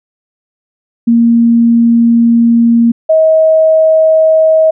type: tone pair in turn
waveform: sine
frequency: 233.1 / 636.1 Hz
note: A#3 / D#5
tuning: 0 / +38 cents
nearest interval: octave + perfect fourth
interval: 1738 cents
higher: second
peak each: -4 dBFS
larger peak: neither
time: 1.07-2.92 / 3.09-4.71 s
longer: first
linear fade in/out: 10 ms
effects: none